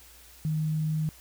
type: tone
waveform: sine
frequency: 155.56 Hz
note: D#3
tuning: in tune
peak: -25 dBFS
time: 0.45-1.09 s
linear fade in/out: 0 ms
effects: added 60 Hz sine -56 dBFS peak until 1.2 s + white hiss -53 dBFS RMS until 1.2 s